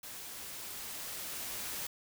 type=noise with level ramp; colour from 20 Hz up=white; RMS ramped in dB=-46 to -39 dBFS; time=0.03-1.87 s; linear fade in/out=5 ms; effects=none